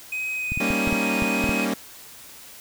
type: tone with vibrato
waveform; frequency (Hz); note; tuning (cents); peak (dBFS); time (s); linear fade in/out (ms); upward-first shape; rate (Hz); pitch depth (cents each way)
triangle; 2509; D#7; +14; -24; 0.12-1.65; 5; sine; 1.6; 14
type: clicks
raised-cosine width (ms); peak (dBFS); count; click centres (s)
5; -16; 8; 0.52 / 0.575 / 0.705 / 0.875 / 0.927 / 1.223 / 1.441 / 1.493
type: chord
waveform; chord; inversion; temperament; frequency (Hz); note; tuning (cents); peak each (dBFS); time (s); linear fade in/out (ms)
sawtooth; Eb dominant seventh; first; equal; 196 / 233.1 / 277.2 / 311.1; G3 / Bb3 / Db4 / Eb4; 0 / 0 / 0 / 0; -24 / -23 / -24 / -29; 0.6-1.74; 5
effects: white hiss -44 dBFS RMS until 2.6 s